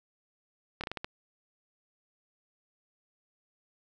slowing click train, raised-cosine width 0.3 ms, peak -19 dBFS, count 6, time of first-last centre 0.81-1.045 s, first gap 27 ms, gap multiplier 1.28, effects none

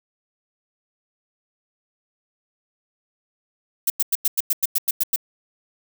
violet noise bursts, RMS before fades -19 dBFS, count 11, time 3.87-5.161 s, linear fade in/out 5 ms, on 31 ms, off 95 ms, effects none

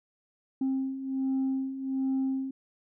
sine beating tone pair, 265 / 266.3 Hz, C4 / C4, +22 / +31 cents, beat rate 1.3 Hz, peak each -32 / -27 dBFS, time 0.61-2.51 s, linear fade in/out 5 ms, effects tanh soft clip ceiling -23 dBFS

